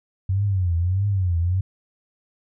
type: tone with vibrato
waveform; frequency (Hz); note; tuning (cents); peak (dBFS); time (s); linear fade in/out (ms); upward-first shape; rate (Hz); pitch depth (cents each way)
sine; 92.5; F#2; 0; -18; 0.29-1.61; 5; triangle; 1.6; 190
effects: none